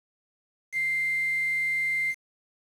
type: tone with quantisation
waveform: sine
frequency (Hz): 2093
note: C7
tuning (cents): 0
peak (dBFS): -24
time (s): 0.72-2.15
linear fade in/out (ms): 50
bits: 7
effects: low-pass 11000 Hz 12 dB/octave